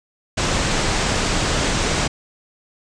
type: low-pass noise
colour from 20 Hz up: pink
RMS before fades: -20 dBFS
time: 0.37-2.08 s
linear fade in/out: 10 ms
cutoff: 8400 Hz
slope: 48 dB/octave
effects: resampled to 22050 Hz